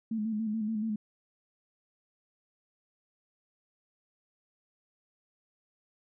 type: tone with vibrato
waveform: sine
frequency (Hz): 217.7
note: A3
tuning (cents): -18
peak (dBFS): -29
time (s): 0.11-0.96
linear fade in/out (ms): 5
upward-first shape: square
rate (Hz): 7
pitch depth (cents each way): 48
effects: none